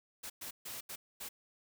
white noise bursts at uneven times, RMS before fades -44 dBFS, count 5, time 0.23-0.3 / 0.41-0.51 / 0.65-0.81 / 0.89-0.96 / 1.2-1.29 s, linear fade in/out 10 ms, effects none

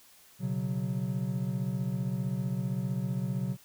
triangle chord, B suspended second, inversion none, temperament just, 123.47 / 138.9 / 185.21 Hz, B2 / C#3 / F#3, 0 / +4 / +2 cents, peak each -32 / -32 / -31 dBFS, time 0.39-3.57 s, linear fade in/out 50 ms, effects white hiss -58 dBFS RMS until 3.64 s

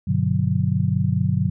sine chord, G major seventh, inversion none, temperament just, 98 / 122.5 / 147 / 183.75 Hz, G2 / B2 / D3 / F#3, 0 / -14 / +2 / -12 cents, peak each -23 dBFS, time 0.07-1.5 s, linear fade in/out 10 ms, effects none

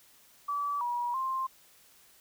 sine tone with pitch steps, 1151 / 962 / 1053 Hz, D6 / B5 / C6, -35 / -46 / +11 cents, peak -29 dBFS, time 0.48-1.47 s, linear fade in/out 10 ms, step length 330 ms, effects white hiss -60 dBFS RMS until 2.2 s

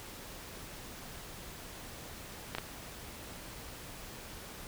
clicks, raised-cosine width 0.3 ms, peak -18 dBFS, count 2, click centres 2.55 / 2.584 s, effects pink hiss -47 dBFS RMS until 4.67 s

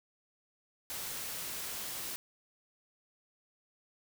white noise, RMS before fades -40 dBFS, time 0.9-2.16 s, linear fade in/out 0 ms, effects none

